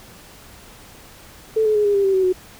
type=tone with pitch steps; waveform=sine; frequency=440 / 429 / 418.2 / 407.7 / 397.5 / 387.5 / 377.8 / 368.3 Hz; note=A4 / A4 / G#4 / G#4 / G4 / G4 / F#4 / F#4; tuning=0 / -44 / +12 / -32 / +24 / -20 / +36 / -8 cents; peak=-14 dBFS; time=1.56-2.328 s; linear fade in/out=10 ms; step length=96 ms; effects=pink hiss -44 dBFS RMS until 2.59 s